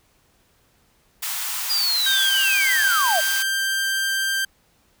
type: high-pass noise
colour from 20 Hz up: white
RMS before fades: -27 dBFS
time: 1.22-3.43 s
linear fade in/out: 10 ms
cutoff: 750 Hz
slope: 48 dB/octave
type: linear sweep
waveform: sine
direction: down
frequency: 4903 to 587 Hz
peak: -19 dBFS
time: 1.69-3.21 s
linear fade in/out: 20 ms
type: tone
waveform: sawtooth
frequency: 1576 Hz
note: G6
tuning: 9 cents sharp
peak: -17 dBFS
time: 2.06-4.45 s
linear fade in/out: 5 ms
effects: pink hiss -61 dBFS RMS until 5 s